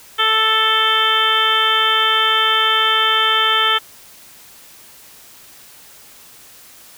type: harmonic tone with a mistuned harmonic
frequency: 440 Hz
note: A4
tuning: in tune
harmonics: 1 / 2 / 3 / 4 / 5 / 6 / 7 / 8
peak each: -27 / -25 / -17 / -21 / -25 / -28 / -17 / -22 dBFS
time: 0.18-3.79 s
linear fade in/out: 20 ms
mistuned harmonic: 7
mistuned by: +19 cents
effects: white hiss -43 dBFS RMS until 6.97 s